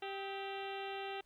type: harmonic tone with a mistuned harmonic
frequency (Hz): 392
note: G4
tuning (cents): 0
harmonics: 1 / 2 / 3 / 4 / 5 / 6 / 7 / 8 / 9 / 10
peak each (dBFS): -44 / -44 / -53 / -53 / -53 / -55 / -50 / -53 / -57 / -59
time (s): 0.02-1.21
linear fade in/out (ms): 5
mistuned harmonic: 3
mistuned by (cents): +130
effects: pink hiss -74 dBFS RMS until 1.25 s